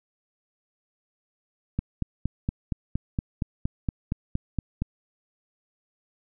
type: click train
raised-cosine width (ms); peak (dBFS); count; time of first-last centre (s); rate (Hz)
5; -13; 14; 1.79-4.82; 4.29
effects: none